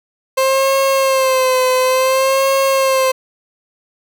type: tone with vibrato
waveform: 30% pulse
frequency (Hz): 526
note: C5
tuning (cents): +9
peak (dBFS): -9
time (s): 0.37-3.12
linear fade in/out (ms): 10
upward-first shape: sine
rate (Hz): 0.57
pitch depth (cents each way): 50
effects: none